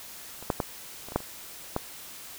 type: clicks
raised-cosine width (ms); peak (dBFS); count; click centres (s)
1; -28 / -10 / -12 / -27 / -25 / -9 / -29 / -12; 8; 0.426 / 0.502 / 0.602 / 1.086 / 1.121 / 1.16 / 1.204 / 1.764
effects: white hiss -44 dBFS RMS until 2.38 s